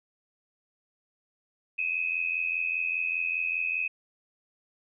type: tone pair together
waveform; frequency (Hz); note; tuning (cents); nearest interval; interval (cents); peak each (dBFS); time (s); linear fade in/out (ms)
sine; 2508 / 2593; D#7 / E7; +13 / -29; minor second; 58; -29 / -30; 1.78-3.88; 10
effects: none